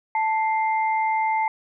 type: tone pair together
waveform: sine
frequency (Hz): 880 / 2093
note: A5 / C7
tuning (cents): 0 / 0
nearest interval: octave + minor third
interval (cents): 1500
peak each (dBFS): -20 / -28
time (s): 0.15-1.48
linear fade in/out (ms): 2
effects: none